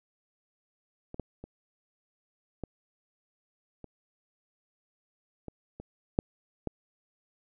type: clicks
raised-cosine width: 2 ms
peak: -27 / -20 / -29 / -22 / -30 / -26 / -28 / -10 / -18 dBFS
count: 9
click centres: 1.144 / 1.197 / 1.44 / 2.637 / 3.843 / 5.483 / 5.8 / 6.189 / 6.673 s
effects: none